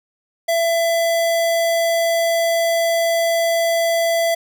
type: tone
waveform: square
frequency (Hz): 669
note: E5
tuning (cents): +25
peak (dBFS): -16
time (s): 0.48-4.35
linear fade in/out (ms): 10
effects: none